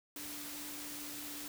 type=tone in noise; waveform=sine; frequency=293.7 Hz; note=D4; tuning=in tune; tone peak=-50 dBFS; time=0.16-1.48 s; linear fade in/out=2 ms; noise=white; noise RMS=-45 dBFS; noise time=0.16-1.48 s; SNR=-8 dB; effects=none